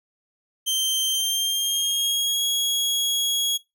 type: tone with pitch glide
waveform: sawtooth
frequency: 3134 to 3320 Hz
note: G7 to G#7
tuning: -1 to -1 cents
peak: -18 dBFS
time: 0.66-3.58 s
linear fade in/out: 20 ms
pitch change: +100 cents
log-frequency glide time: 1.06-2.45 s
effects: noise-tail reverb RT60 0.2 s tail -20 dB re dry